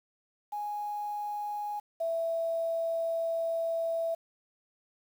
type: tone pair in turn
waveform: sine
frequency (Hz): 830.6 / 661.7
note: G#5 / E5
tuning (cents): 0 / +6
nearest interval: major third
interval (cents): 394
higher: first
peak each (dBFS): -32 / -28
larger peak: second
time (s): 0.52-1.8 / 2-4.15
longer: second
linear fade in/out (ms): 10
effects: 9-bit